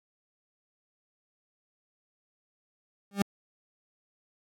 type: tone with exponential growth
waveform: 40% pulse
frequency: 199.9 Hz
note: G3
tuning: 34 cents sharp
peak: -18 dBFS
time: 3.11-3.22 s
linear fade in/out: 2 ms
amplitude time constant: 22 ms
effects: AAC 64 kbps